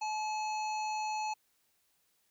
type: harmonic tone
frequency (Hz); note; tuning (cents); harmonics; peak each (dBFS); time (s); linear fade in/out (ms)
858; A5; -44; 1 / 3 / 5 / 7 / 8; -33 / -43 / -47 / -50 / -51; 0.01-1.34; 10
effects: white hiss -74 dBFS RMS until 2.3 s